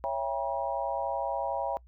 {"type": "chord", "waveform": "sine", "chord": "C# diminished seventh", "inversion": "none", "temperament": "just", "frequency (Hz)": [554.4, 665.2, 798.3, 957.9], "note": ["C#5", "E5", "G5", "Bb5"], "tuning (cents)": [0, 16, 31, 47], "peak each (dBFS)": -34, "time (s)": [0.04, 1.77], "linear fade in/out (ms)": 0, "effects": ["noise-tail reverb RT60 0.1 s tail -25 dB re dry", "added 60 Hz sine -52 dBFS peak until 1.87 s"]}